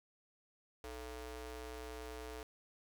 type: ring-modulated tone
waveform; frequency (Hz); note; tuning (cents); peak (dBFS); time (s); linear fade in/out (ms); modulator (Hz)
sawtooth; 248.4; B3; +10; -38; 0.84-2.43; 2; 189
effects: 11-bit

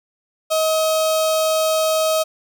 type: tone with notch filter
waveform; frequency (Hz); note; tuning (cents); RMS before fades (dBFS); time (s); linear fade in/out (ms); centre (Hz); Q
sawtooth; 634; D#5; +32; -18; 0.5-2.24; 20; 1900; 1.4
effects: none

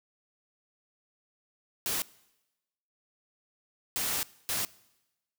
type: noise bursts at uneven times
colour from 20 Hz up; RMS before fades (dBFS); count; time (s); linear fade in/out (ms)
white; -31; 3; 1.86-2.02 / 3.96-4.23 / 4.49-4.65; 0
effects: noise-tail reverb RT60 1.0 s tail -22 dB re dry

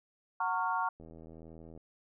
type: chord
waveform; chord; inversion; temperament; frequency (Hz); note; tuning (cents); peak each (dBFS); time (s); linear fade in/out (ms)
sine; Gb major seventh; none; equal with one note detuned; 740 / 915.8 / 1108.7 / 1396.9; Gb5 / Bb5 / Db6 / F6; 0 / -31 / 0 / 0; -37 / -33 / -34 / -37; 0.4-0.89; 5
type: click train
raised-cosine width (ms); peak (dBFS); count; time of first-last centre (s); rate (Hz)
2; -38; 64; 1-1.776; 81.2
effects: none

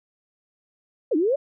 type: exponential two-way sweep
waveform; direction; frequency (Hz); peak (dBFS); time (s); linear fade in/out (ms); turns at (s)
sine; down then up; 596 to 290 to 596; -18; 1.11-1.36; 10; 1.16
effects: none

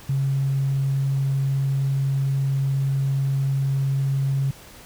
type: tone with tanh clipping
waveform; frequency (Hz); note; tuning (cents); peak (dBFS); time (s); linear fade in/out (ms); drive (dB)
triangle; 136.5; C#3; -26; -19; 0.09-4.51; 5; 4
effects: pink hiss -45 dBFS RMS until 4.85 s

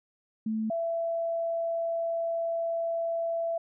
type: tone pair in turn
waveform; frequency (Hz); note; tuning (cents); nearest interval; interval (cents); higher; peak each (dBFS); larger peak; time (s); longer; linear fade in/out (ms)
sine; 219.3 / 667.9; A3 / E5; -6 / +23; octave + perfect fifth; 1929; second; -27; neither; 0.46-0.7 / 0.7-3.58; second; 5
effects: none

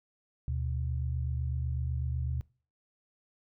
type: tone pair together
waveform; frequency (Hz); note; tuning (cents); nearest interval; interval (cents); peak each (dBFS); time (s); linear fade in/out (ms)
sine; 75.4 / 123.41; D2 / B2; +46 / -1; major sixth; 853; -31 / -34; 0.48-2.41; 0
effects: noise-tail reverb RT60 0.4 s tail -23 dB re dry

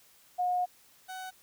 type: tone pair in turn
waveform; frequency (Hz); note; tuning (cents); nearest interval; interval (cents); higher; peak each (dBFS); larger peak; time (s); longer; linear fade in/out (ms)
sine / 30% pulse; 721 / 749; F#5 / F#5; -45 / +21; minor second; 66; second; -26 / -36; first; 0.38-0.66 / 1.08-1.31; first; 20
effects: white hiss -61 dBFS RMS until 1.42 s

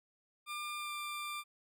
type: tone with pitch glide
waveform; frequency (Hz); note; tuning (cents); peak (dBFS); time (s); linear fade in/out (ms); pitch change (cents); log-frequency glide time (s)
20% pulse; 1198 to 1187.7; D6 to D6; +34 to +19; -34; 0.46-1.44; 50; -15; 0.77-0.92
effects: none

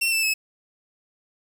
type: tone with pitch steps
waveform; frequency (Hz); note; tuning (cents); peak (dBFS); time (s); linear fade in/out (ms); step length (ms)
sawtooth; 2710 / 2648 / 2588; E7 / E7 / E7; +47 / +7 / -32; -17; 0.01-0.34; 10; 110
effects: 8-bit

